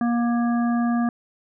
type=harmonic tone; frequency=237 Hz; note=A#3; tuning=29 cents sharp; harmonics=1 / 3 / 5 / 7; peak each=-19 / -29 / -33 / -36 dBFS; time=0.01-1.09 s; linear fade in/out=2 ms; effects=none